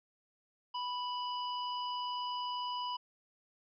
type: harmonic tone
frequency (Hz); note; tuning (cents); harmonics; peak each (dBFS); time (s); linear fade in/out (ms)
987.8; B5; 0; 1 / 3 / 5; -36 / -42 / -48; 0.74-2.97; 10
effects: none